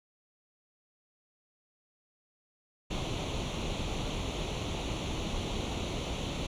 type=noise with comb filter; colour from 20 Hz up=pink; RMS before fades=-34 dBFS; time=2.9-6.47 s; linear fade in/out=10 ms; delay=0.3 ms; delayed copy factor=+0.7; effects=low-pass 5000 Hz 12 dB/octave